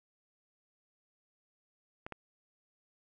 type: clicks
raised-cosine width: 0.5 ms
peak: -26 dBFS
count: 2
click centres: 2.065 / 2.123 s
effects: none